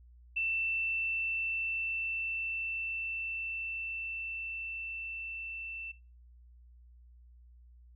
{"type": "tone with level ramp", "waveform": "sine", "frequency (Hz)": 2673, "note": "E7", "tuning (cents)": 23, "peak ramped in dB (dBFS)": [-29, -39], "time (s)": [0.36, 5.92], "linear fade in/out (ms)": 10, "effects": ["noise-tail reverb RT60 0.3 s tail -20 dB re dry", "added 60 Hz sine -54 dBFS peak until 7.95 s"]}